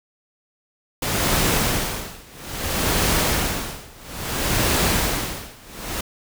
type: noise with tremolo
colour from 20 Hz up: pink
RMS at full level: -19 dBFS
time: 1.02-6.01 s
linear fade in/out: 5 ms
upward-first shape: sine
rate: 0.6 Hz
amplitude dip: 95%
effects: none